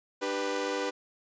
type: chord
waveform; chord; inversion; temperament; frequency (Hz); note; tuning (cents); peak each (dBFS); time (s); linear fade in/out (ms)
sawtooth; G major; second; equal with one note detuned; 298.6 / 392 / 493.9; D4 / G4 / B4; +29 / 0 / 0; -32 / -31 / -28; 0.21-0.91; 20
effects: resampled to 16000 Hz